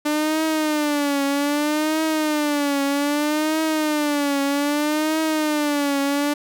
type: tone with vibrato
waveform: sawtooth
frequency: 297.2 Hz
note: D4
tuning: 21 cents sharp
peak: -15 dBFS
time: 0.05-6.34 s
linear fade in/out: 10 ms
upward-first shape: triangle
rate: 0.63 Hz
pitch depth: 120 cents each way
effects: none